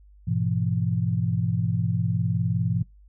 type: chord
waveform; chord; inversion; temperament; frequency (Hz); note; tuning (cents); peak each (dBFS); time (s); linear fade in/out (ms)
sine; E major; first; equal with one note detuned; 103.83 / 123.47 / 168.67; G#2 / B2 / E3; 0 / 0 / +40; -26; 0.27-2.83; 10
effects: noise-tail reverb RT60 0.2 s tail -24 dB re dry + added 50 Hz sine -49 dBFS peak until 3.08 s